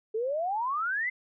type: exponential sweep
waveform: sine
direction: up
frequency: 423.5 to 2093 Hz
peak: -27 dBFS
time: 0.14-1.1 s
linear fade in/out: 10 ms
effects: none